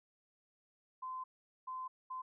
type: tone bursts at uneven times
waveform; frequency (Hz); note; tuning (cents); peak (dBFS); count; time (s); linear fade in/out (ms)
sine; 1030; C6; -28; -40; 3; 1.02-1.24 / 1.67-1.88 / 2.1-2.22; 10
effects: none